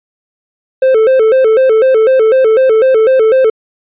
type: tone with vibrato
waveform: triangle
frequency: 480 Hz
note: B4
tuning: 49 cents flat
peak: -3 dBFS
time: 0.82-3.5 s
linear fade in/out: 5 ms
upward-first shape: square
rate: 4 Hz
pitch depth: 150 cents each way
effects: resampled to 8000 Hz